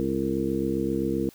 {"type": "harmonic tone with a mistuned harmonic", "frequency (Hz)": 67.6, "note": "C#2", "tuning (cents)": -43, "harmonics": [1, 2, 3, 4, 5, 6, 7], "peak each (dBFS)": [-38, -36, -30, -30, -28, -39, -31], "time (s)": [0, 1.29], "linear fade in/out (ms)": 0, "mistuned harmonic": 7, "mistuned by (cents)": -50, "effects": ["white hiss -54 dBFS RMS until 1.34 s"]}